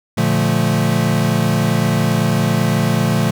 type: chord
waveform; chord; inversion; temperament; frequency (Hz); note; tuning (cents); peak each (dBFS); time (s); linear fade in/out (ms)
square; Bb major seventh; none; equal; 116.54 / 146.83 / 174.61 / 220; Bb2 / D3 / F3 / A3; 0 / 0 / 0 / 0; -20; 0.17-3.31; 10
effects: none